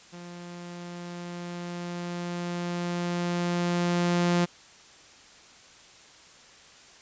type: tone with level ramp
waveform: sawtooth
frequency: 174.61 Hz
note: F3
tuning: in tune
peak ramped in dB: -37 to -17 dBFS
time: 0.12-4.46 s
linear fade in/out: 20 ms
effects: white hiss -52 dBFS RMS until 7.01 s + resampled to 16000 Hz